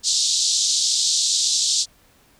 pink band-pass noise, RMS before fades -20 dBFS, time 0.03-1.86 s, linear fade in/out 50 ms, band 3700 to 7900 Hz, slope 48 dB/octave, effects pink hiss -56 dBFS RMS until 2.39 s

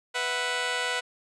10% pulse chord, B suspended fourth, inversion none, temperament just, 493.9 / 658.5 / 740.8 Hz, B4 / E5 / F#5, 0 / -2 / +2 cents, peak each -22 / -27 / -25 dBFS, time 0.14-1.01 s, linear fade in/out 20 ms, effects resampled to 22050 Hz

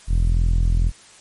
sawtooth tone with low-pass filter, 42.06 Hz, E1, 36 cents sharp, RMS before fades -17 dBFS, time 0.07-0.92 s, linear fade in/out 50 ms, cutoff 120 Hz, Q 0.64, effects white hiss -47 dBFS RMS until 1.2 s + MP3 48 kbps

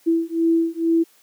sine beating tone pair, 329.6 / 331.8 Hz, E4 / E4, 0 / +11 cents, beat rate 2.2 Hz, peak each -19 dBFS, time 0.06-1.04 s, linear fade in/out 20 ms, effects white hiss -56 dBFS RMS until 1.22 s + high-pass 200 Hz 12 dB/octave

